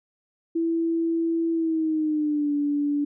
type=tone with pitch glide; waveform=sine; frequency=331 to 289.8 Hz; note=E4 to D4; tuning=+7 to -23 cents; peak=-21 dBFS; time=0.55-3.05 s; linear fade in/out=10 ms; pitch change=-230 cents; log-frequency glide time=1.52-2.53 s; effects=none